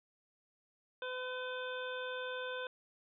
harmonic tone with a mistuned harmonic, 506 Hz, B4, 42 cents sharp, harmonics 1 / 2 / 3 / 5 / 6 / 7, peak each -41 / -47 / -43 / -51 / -54 / -49 dBFS, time 1.02-2.67 s, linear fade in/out 2 ms, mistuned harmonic 6, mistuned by +50 cents, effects none

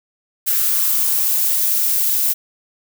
violet noise with high-pass filter sweep, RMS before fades -17 dBFS, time 0.46-2.34 s, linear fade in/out 20 ms, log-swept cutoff 1500 to 370 Hz, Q 3.8, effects none

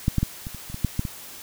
clicks, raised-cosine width 5 ms, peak -7 / -8 / -9 / -20 / -25 / -26 / -19 / -8 / -10 / -16 dBFS, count 10, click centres 0.081 / 0.183 / 0.23 / 0.469 / 0.547 / 0.7 / 0.744 / 0.847 / 0.994 / 1.052 s, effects white hiss -41 dBFS RMS until 1.42 s

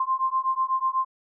sine beating tone pair, 1046.5 / 1054.6 Hz, C6 / C6, 0 / +13 cents, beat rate 8.1 Hz, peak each -25 dBFS, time 0-1.05 s, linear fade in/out 5 ms, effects none

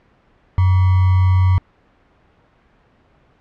sine tone with sample-and-hold, 92.5 Hz, F#2, in tune, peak -10 dBFS, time 0.58-1.58 s, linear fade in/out 0 ms, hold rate 1050 Hz, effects pink hiss -55 dBFS RMS until 3.4 s + low-pass 2000 Hz 12 dB/octave

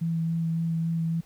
sine tone with vibrato, 164.81 Hz, E3, in tune, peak -24 dBFS, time 0.01-1.21 s, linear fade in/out 10 ms, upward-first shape sine, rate 3.6 Hz, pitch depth 13 cents each way, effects pink hiss -59 dBFS RMS until 1.25 s

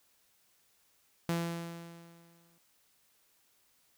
sawtooth tone with exponential decay, 168.9 Hz, E3, 42 cents sharp, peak -25 dBFS, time 1.29-2.58 s, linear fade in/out 0 ms, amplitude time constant 280 ms, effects white hiss -70 dBFS RMS until 3.97 s

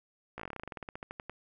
slowing click train, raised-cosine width 0.5 ms, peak -25 dBFS, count 21, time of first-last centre 0.38-1.296 s, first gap 16 ms, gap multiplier 1.1, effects none

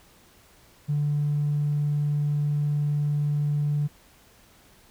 triangle tone with tanh clipping, 146.83 Hz, D3, in tune, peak -21 dBFS, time 0.88-3.88 s, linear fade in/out 20 ms, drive 1 dB, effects pink hiss -56 dBFS RMS until 4.9 s

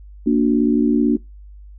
sine chord, Bb augmented, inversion none, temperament just, 233.1 / 291.4 / 364.2 Hz, Bb3 / D4 / F#4, 0 / -13 / -27 cents, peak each -16 / -16 / -22 dBFS, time 0.26-1.17 s, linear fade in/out 10 ms, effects noise-tail reverb RT60 0.2 s tail -24 dB re dry + added 50 Hz sine -37 dBFS peak until 1.78 s

